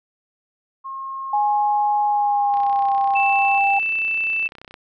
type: tone with tremolo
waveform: sine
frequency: 1075 Hz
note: C6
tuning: 47 cents sharp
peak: -26 dBFS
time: 0.84-3.6 s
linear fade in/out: 20 ms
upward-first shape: triangle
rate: 0.57 Hz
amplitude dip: 50%
type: tone with pitch glide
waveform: sine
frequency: 830.6 to 794.9 Hz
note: G#5 to G5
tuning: 0 to +24 cents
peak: -16 dBFS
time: 1.33-3.79 s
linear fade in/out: 5 ms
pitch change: -76 cents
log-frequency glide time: 2.06-2.95 s
type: click train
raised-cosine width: 0.3 ms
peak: -24 dBFS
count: 71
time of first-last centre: 2.54-4.741 s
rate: 31.8 Hz
type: tone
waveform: sine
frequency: 2649 Hz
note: E7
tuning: 8 cents sharp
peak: -19 dBFS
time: 3.15-4.48 s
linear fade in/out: 10 ms
effects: none